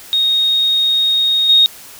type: tone with level steps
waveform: sine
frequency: 3729 Hz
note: A#7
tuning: in tune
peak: -11 / -6 dBFS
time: 0.13-1.66 s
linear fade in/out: 0 ms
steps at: 1.49 s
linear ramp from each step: 5 ms
effects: white hiss -37 dBFS RMS until 1.99 s